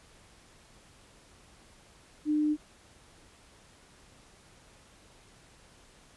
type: tone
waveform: sine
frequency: 301.6 Hz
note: D4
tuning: 46 cents sharp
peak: -24 dBFS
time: 2.25-2.57 s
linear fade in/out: 50 ms
effects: pink hiss -58 dBFS RMS until 6.16 s + resampled to 24000 Hz